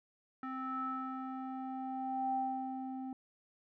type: tone with low-pass filter sweep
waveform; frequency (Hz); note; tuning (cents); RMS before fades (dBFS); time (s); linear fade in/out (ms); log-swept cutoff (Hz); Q
square; 261.6; C4; 0; -39; 0.43-3.13; 2; 1500 to 600; 9.4
effects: none